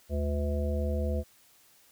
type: harmonic tone with a mistuned harmonic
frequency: 72 Hz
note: D2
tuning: 34 cents flat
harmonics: 1 / 3 / 5 / 7 / 9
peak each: -28 / -36 / -41 / -36 / -39 dBFS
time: 0.09-1.24 s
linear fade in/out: 50 ms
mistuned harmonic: 1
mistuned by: +92 cents
effects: white hiss -61 dBFS RMS until 1.91 s